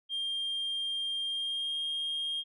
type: tone with pitch glide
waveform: sine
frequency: 3200 to 3228 Hz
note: G7 to G#7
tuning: +35 to -50 cents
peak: -29 dBFS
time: 0.09-2.44 s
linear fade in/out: 50 ms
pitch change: +15 cents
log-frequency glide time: 1.23-1.76 s
effects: tanh soft clip ceiling -29 dBFS